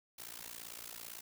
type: noise with amplitude modulation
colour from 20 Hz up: white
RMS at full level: -44 dBFS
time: 0.18-1.21 s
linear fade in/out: 10 ms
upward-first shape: sine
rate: 57.8 Hz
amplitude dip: 95%
effects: none